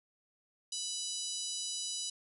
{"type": "harmonic tone", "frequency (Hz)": 988, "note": "B5", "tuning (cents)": 0, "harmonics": [3, 4, 5, 6, 7, 8, 9, 10], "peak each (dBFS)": [-46, -42, -43, -43, -44, -47, -50, -45], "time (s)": [0.72, 2.1], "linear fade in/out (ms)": 5, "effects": []}